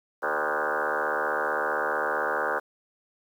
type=tone with frequency modulation; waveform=sine; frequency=1007 Hz; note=B5; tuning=33 cents sharp; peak=-24 dBFS; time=0.22-2.6 s; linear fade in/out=20 ms; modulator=75.5 Hz; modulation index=7.8; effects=9-bit